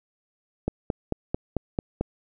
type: click train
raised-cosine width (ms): 2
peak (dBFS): -11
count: 7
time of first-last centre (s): 0.68-2.01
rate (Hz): 4.51
effects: none